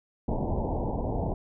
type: low-pass noise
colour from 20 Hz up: pink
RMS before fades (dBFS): -29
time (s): 0.28-1.34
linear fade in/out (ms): 5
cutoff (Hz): 940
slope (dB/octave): 96
effects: none